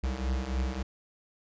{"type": "beating tone pair", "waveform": "square", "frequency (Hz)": [62.1, 65.6], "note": ["B1", "C2"], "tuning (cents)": [10, 5], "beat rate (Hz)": 3.5, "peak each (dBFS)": [-34, -31], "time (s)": [0.03, 0.83], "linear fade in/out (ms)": 10, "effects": ["resampled to 16000 Hz"]}